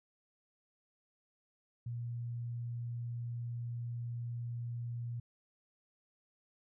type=tone; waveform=sine; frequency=118.9 Hz; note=A#2; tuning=35 cents sharp; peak=-37 dBFS; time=1.86-5.2 s; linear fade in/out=5 ms; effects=none